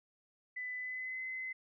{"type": "tone with pitch glide", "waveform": "sine", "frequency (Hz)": [2000, 2043], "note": ["B6", "C7"], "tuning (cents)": [21, -42], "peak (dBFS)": -38, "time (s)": [0.56, 1.53], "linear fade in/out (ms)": 10, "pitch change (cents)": 37, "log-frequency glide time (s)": [0.78, 1.22], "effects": []}